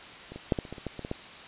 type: clicks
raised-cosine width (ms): 2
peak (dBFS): -28 / -26 / -9 / -16 / -30 / -24 / -29 / -19 / -24 / -22 / -17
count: 11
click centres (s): 0.32 / 0.36 / 0.522 / 0.588 / 0.652 / 0.726 / 0.782 / 0.867 / 0.993 / 1.049 / 1.114
effects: white hiss -45 dBFS RMS until 1.47 s + resampled to 8000 Hz